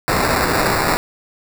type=noise with sample-and-hold; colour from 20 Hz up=white; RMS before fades=-17 dBFS; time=0.08-0.97 s; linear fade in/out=0 ms; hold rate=3150 Hz; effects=none